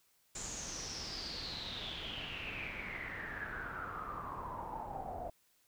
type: noise with low-pass filter sweep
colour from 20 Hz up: pink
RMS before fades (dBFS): -43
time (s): 0.35-5.3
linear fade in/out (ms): 5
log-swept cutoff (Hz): 7300 to 680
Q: 8.9
effects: white hiss -72 dBFS RMS until 5.67 s